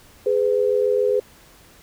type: tone pair together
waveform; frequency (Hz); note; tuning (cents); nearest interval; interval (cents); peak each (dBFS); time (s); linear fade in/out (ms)
sine; 415.3 / 502.4; G#4 / B4; 0 / +30; minor third; 330; -19; 0.26-1.2; 5
effects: pink hiss -50 dBFS RMS until 1.82 s